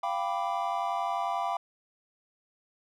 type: chord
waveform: triangle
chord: G dominant seventh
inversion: third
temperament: equal with one note detuned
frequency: 692.8 / 784 / 987.8 / 1174.7 Hz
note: F5 / G5 / B5 / D6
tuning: -14 / 0 / 0 / 0 cents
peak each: -31 / -31 / -32 / -34 dBFS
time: 0.03-1.57 s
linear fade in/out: 5 ms
effects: none